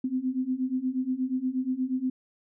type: beating tone pair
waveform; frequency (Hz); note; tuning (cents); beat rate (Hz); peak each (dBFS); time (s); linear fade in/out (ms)
sine; 252.7 / 261.1; B3 / C4; +40 / -3; 8.4; -30 / -28; 0.04-2.1; 5
effects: none